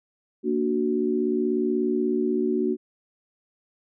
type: chord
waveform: sine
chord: Bb augmented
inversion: none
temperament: equal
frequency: 233.1 / 293.7 / 370 Hz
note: Bb3 / D4 / F#4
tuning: 0 / 0 / 0 cents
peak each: -26 / -27 / -24 dBFS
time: 0.43-2.77 s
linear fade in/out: 50 ms
effects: none